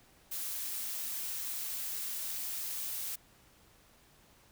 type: noise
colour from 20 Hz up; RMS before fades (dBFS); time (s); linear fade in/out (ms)
blue; -38; 0.31-3.16; 10
effects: pink hiss -63 dBFS RMS until 4.51 s